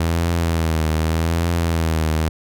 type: tone with vibrato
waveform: sawtooth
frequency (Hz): 81.8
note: E2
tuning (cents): -13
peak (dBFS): -13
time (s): 0-2.29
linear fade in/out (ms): 5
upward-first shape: triangle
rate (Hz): 0.83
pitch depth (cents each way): 76
effects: none